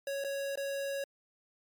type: tone with dropouts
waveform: square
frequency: 554.4 Hz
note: C#5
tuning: in tune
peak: -34 dBFS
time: 0.07-1.04 s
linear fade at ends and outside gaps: 2 ms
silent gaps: 0.24-0.246 / 0.556-0.574 s
effects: MP3 96 kbps